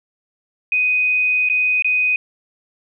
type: tone with dropouts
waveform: sine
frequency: 2498 Hz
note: D#7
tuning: 6 cents sharp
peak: -14 dBFS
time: 0.72-2.16 s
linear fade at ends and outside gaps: 2 ms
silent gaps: 1.489-1.498 / 1.823-1.845 s
effects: none